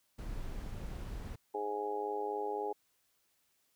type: noise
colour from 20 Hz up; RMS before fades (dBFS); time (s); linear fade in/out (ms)
brown; -41; 0.18-1.36; 10
type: harmonic tone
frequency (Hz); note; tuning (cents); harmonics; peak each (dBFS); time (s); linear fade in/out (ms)
103.83; G#2; 0; 3 / 4 / 5 / 6 / 7 / 8; -48 / -37 / -45 / -49 / -48 / -38; 1.54-2.73; 10
effects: white hiss -75 dBFS RMS until 3.75 s